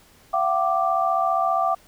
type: tone cluster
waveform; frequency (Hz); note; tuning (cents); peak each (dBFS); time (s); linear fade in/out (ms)
sine; 682 / 757 / 1177; F5 / F#5 / D6; -41 / +39 / +3; -23; 0.33-1.75; 10
effects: pink hiss -54 dBFS RMS until 1.87 s